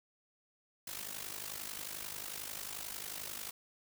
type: noise with amplitude modulation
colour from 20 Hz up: white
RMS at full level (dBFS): -40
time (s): 0.87-3.51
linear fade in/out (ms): 5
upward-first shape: sine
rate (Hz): 51.2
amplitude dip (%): 75
effects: none